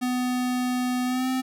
square tone with pitch glide, 250 to 258.7 Hz, B3 to C4, +21 to -19 cents, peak -24 dBFS, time 0.01-1.42 s, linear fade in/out 20 ms, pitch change +60 cents, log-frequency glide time 1.05-1.29 s, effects none

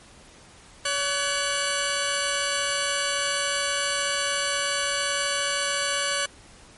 10% pulse tone pair together, 567 / 1500.6 Hz, C#5 / F#6, +39 / +24 cents, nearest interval octave + perfect fourth, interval 1685 cents, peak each -18 dBFS, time 0.85-6.26 s, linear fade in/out 5 ms, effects pink hiss -50 dBFS RMS until 6.77 s + MP3 48 kbps

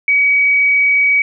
sine tone, 2267 Hz, C#7, 38 cents sharp, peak -9 dBFS, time 0.08-1.22 s, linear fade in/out 2 ms, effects none

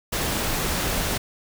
pink noise, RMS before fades -25 dBFS, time 0.12-1.18 s, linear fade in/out 10 ms, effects none

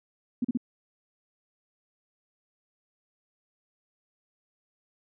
sine tone bursts, 244.3 Hz, B3, 19 cents flat, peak -23 dBFS, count 3, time 0.42-0.574 s, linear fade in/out 5 ms, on 26 ms, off 38 ms, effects none

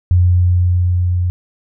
sine tone with level ramp, 89.2 Hz, F2, 37 cents sharp, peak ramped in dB -7 to -13 dBFS, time 0.11-1.3 s, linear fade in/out 0 ms, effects none

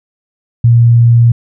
sine tone, 117.8 Hz, A#2, 19 cents sharp, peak -3 dBFS, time 0.64-1.32 s, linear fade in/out 5 ms, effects none

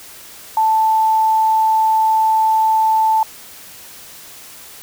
sine tone, 880 Hz, A5, in tune, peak -11 dBFS, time 0.57-3.23 s, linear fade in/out 2 ms, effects white hiss -38 dBFS RMS until 4.82 s

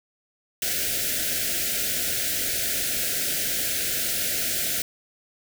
white band-stop noise, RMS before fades -26 dBFS, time 0.62-4.82 s, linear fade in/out 2 ms, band 720 to 1400 Hz, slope 96 dB/octave, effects none

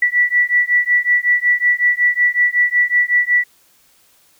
sine beating tone pair, 1954 / 1959.4 Hz, B6 / B6, -19 / -14 cents, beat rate 5.4 Hz, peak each -15 dBFS, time 0.02-3.44 s, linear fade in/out 5 ms, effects white hiss -54 dBFS RMS until 4.39 s

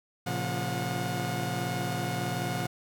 sawtooth tone cluster, 114.6 / 135.9 / 174.3 / 724 Hz, A#2 / C#3 / F3 / F#5, -29 / -34 / -3 / -38 cents, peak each -31 dBFS, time 0.26-2.67 s, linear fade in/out 10 ms, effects none

